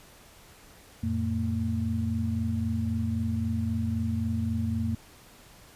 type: tone cluster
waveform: sine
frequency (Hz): 88.1 / 111.9 / 226.8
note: F2 / A2 / A#3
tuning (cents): +16 / +30 / -47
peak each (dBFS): -30 / -32 / -29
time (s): 1.03-4.95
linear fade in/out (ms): 5
effects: pink hiss -53 dBFS RMS until 5.75 s + resampled to 32000 Hz